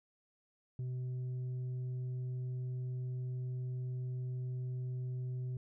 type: tone with tanh clipping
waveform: triangle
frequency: 126.5 Hz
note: B2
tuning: 42 cents sharp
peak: -37 dBFS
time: 0.79-5.57 s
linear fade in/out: 2 ms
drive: 8 dB
effects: none